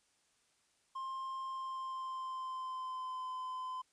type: tone with pitch glide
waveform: triangle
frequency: 1058 to 1023.7 Hz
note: C6 to C6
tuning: +19 to -38 cents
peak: -37 dBFS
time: 0.95-3.82 s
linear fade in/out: 10 ms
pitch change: -57 cents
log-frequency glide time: 1.44-3.29 s
effects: white hiss -74 dBFS RMS until 3.92 s + resampled to 22050 Hz